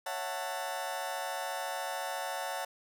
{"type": "chord", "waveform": "sawtooth", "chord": "F# minor seventh", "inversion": "second", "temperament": "just", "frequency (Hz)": [555, 666, 740, 888], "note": ["C#5", "E5", "F#5", "A5"], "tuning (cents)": [2, 18, 0, 16], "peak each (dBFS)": [-37, -38, -35, -35], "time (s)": [0.06, 2.65], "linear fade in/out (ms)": 5, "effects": []}